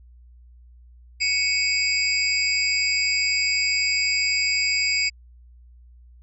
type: tone cluster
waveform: sine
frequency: 2230 / 2592 / 4878 / 7440 Hz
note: C#7 / E7 / D#8 / A#8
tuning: +10 / -30 / -35 / -4 cents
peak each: -23 / -29 / -23 / -31 dBFS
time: 1.2-5.1 s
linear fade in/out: 20 ms
effects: added 60 Hz sine -46 dBFS peak until 6.22 s